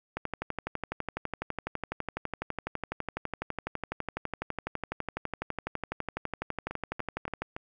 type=two click trains; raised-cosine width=0.5 ms; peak=-22 / -17 dBFS; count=4 / 88; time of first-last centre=6.71-7.565 / 0.17-7.42 s; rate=3.51 / 12 Hz; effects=none